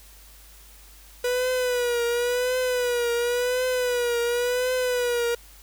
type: tone with vibrato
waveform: 45% pulse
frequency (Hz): 490.2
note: B4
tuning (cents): -13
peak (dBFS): -22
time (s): 1.24-5.35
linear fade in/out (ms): 5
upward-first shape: triangle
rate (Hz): 0.93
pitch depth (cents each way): 72
effects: added 50 Hz sine -49 dBFS peak until 5.62 s + white hiss -51 dBFS RMS until 5.62 s